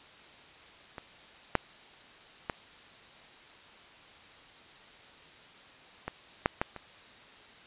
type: clicks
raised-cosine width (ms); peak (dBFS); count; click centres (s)
0.5; -25 / -8 / -16 / -19 / -8 / -12 / -26; 7; 0.982 / 1.553 / 2.498 / 6.08 / 6.459 / 6.615 / 6.763
effects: white hiss -53 dBFS RMS until 7.66 s + resampled to 8000 Hz